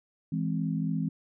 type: chord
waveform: sine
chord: E augmented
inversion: none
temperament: equal with one note detuned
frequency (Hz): 164.05 / 207.7 / 261.6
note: E3 / G#3 / B#3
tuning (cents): -8 / 0 / 0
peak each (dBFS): -29 / -33 / -33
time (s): 0.32-1.09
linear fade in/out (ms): 5
effects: none